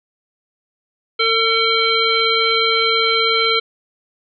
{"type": "harmonic tone", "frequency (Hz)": 451.6, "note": "A4", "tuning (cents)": 45, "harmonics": [1, 3, 5, 7, 9], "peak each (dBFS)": [-20, -20, -20, -20, -20], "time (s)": [1.19, 3.6], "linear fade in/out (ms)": 10, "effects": []}